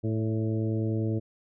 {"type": "harmonic tone with a mistuned harmonic", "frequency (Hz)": 110, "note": "A2", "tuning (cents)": 0, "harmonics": [1, 2, 3, 4, 5, 6], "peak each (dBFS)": [-27, -33, -32, -37, -41, -47], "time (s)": [0.03, 1.2], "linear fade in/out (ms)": 20, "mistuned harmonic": 5, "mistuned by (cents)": 27, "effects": []}